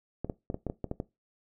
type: clicks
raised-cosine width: 2 ms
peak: -19 dBFS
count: 9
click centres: 0.246 / 0.298 / 0.501 / 0.544 / 0.667 / 0.699 / 0.843 / 0.914 / 1.001 s
effects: noise-tail reverb RT60 0.2 s tail -18 dB re dry